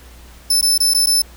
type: tone with dropouts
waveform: 25% pulse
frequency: 5274 Hz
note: E8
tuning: in tune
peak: -7 dBFS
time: 0.5-1.22 s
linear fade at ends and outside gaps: 5 ms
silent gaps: 0.612-0.626 / 0.779-0.802 / 0.937-0.946 / 1.061-1.069 s
effects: added 60 Hz sine -40 dBFS peak until 1.36 s + pink hiss -45 dBFS RMS until 1.36 s